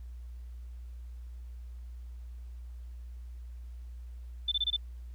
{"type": "tone bursts", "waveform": "sine", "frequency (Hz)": 3534, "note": "A7", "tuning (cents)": 7, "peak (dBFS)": -26, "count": 5, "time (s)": [4.48, 4.765], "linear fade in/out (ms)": 5, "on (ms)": 37, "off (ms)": 25, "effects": ["added 60 Hz sine -41 dBFS peak until 5.14 s", "pink hiss -69 dBFS RMS until 5.14 s"]}